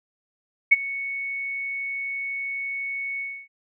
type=tone with ADSR envelope; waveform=sine; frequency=2217 Hz; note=C#7; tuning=in tune; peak=-8 dBFS; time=0.71-3.48 s; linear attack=15 ms; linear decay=26 ms; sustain=-19 dB; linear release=280 ms; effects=none